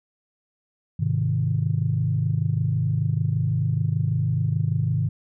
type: chord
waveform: sine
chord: Ab major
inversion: none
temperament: equal with one note detuned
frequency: 103.83 / 129.01 / 155.56 Hz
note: Ab2 / C3 / Eb3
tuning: 0 / -24 / 0 cents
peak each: -24 dBFS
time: 0.99-5.09 s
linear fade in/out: 10 ms
effects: tanh soft clip ceiling -10 dBFS